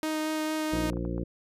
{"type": "tone with vibrato", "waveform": "sawtooth", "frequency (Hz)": 311.1, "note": "D#4", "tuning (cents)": 0, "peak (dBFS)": -24, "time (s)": [0.03, 0.9], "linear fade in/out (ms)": 0, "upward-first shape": "sine", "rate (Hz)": 4.4, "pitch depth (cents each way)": 9}
{"type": "harmonic tone", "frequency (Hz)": 58.7, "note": "A#1", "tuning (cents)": 13, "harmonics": [1, 2, 3, 4, 5, 6, 8, 9], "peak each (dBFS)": [-34, -38, -35, -42, -37, -38, -43, -42], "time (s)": [0.72, 1.24], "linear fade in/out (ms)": 10}
{"type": "clicks", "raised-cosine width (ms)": 1, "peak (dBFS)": -29, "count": 5, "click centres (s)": [0.766, 0.932, 0.97, 1.051, 1.18]}
{"effects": ["resampled to 32000 Hz"]}